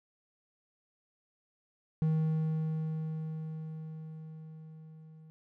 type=tone with level ramp; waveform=triangle; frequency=158 Hz; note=D#3; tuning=27 cents sharp; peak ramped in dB=-23 to -49 dBFS; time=2.02-5.3 s; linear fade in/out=0 ms; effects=none